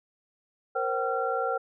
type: tone cluster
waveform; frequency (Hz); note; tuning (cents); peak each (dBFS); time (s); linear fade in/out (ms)
sine; 469.5 / 529 / 765 / 1371; A#4 / C5 / G5 / F6; +12 / +19 / -42 / -32; -31; 0.75-1.58; 10
effects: none